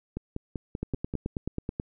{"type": "two click trains", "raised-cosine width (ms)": 3, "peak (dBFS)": [-19, -17], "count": [6, 10], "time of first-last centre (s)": [[0.17, 1.139], [0.83, 1.799]], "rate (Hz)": [5.16, 9.29], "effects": []}